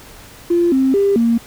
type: tone with pitch steps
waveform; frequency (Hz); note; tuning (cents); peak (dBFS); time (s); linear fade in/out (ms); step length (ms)
triangle; 345.2 / 264.9 / 398.5 / 231.8; F4 / C4 / G4 / A#3; -20 / +22 / +28 / -10; -7; 0.5-1.38; 10; 220
effects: tanh soft clip ceiling -9 dBFS + pink hiss -40 dBFS RMS until 1.46 s